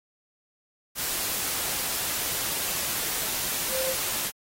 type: tone in noise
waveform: sine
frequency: 523.3 Hz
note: C5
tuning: in tune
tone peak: -30 dBFS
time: 3.7-3.96 s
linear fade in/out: 50 ms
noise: white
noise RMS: -29 dBFS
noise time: 0.95-4.32 s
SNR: -4 dB
effects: AAC 48 kbps